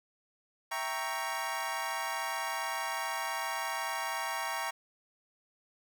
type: chord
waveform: 25% pulse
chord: E diminished seventh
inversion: none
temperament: equal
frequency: 659.3 / 784 / 932.3 / 1108.7 Hz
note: E5 / G5 / Bb5 / Db6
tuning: 0 / 0 / 0 / 0 cents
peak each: -38 / -36 / -33 / -35 dBFS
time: 0.71-4.71 s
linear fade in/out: 10 ms
effects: none